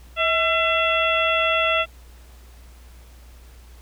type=harmonic tone with a mistuned harmonic; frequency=674 Hz; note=E5; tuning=38 cents sharp; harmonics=1 / 2 / 3 / 4 / 5; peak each=-23 / -23 / -27 / -22 / -27 dBFS; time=0.16-1.86 s; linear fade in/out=50 ms; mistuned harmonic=1; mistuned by=-74 cents; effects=added 60 Hz sine -43 dBFS peak until 3.81 s + pink hiss -53 dBFS RMS until 3.81 s